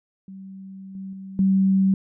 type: tone with level steps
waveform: sine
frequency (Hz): 192.2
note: G3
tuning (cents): -34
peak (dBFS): -36 / -31 / -34 / -15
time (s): 0.28-1.94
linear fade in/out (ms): 2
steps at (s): 0.95 / 1.13 / 1.39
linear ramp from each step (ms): 2
effects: none